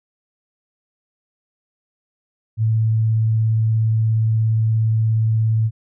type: tone with vibrato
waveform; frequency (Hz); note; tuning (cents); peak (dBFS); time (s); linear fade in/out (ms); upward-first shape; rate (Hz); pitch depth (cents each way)
sine; 111; A2; +16; -14; 2.57-5.71; 50; sine; 17; 10
effects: none